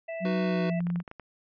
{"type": "harmonic tone", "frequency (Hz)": 659.3, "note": "E5", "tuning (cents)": 0, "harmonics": [1, 3, 4], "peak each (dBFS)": [-33, -43, -45], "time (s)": [0.08, 0.8], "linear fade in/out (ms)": 10}
{"type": "tone with pitch glide", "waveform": "sine", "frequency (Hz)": [185, 173.61], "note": ["F#3", "F3"], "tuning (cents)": [0, -10], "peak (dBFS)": -26, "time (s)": [0.2, 1.03], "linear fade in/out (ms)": 50, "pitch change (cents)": -110, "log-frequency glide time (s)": [0.44, 0.71]}
{"type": "chord", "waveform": "square", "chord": "B major", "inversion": "first", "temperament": "just", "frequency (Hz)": [308.7, 370.4, 493.9], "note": ["D#4", "F#4", "B4"], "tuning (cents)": [-14, 2, 0], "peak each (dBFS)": [-38, -34, -36], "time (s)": [0.25, 0.7], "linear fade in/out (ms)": 2}
{"type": "clicks", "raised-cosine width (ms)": 0.5, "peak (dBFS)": -27, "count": 8, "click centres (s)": [0.805, 0.869, 0.902, 0.959, 1.002, 1.078, 1.114, 1.197]}
{"effects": ["resampled to 11025 Hz"]}